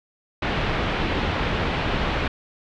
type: low-pass noise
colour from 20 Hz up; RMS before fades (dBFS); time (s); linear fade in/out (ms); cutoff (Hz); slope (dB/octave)
pink; -24; 0.42-2.28; 5; 3400; 24
effects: none